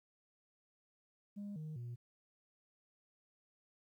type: tone with pitch steps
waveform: sine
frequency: 203.5 / 155.1 / 120.1 Hz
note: G#3 / D#3 / B2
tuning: -35 / -5 / -48 cents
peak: -40 dBFS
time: 1.36-1.96 s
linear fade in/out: 20 ms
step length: 200 ms
effects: tanh soft clip ceiling -41 dBFS + 13-bit